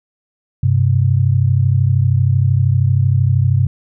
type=tone pair together; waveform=sine; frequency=97.82 / 130.7 Hz; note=G2 / C3; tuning=-3 / -1 cents; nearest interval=perfect fourth; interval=502 cents; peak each=-13 dBFS; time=0.63-3.67 s; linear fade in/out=5 ms; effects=none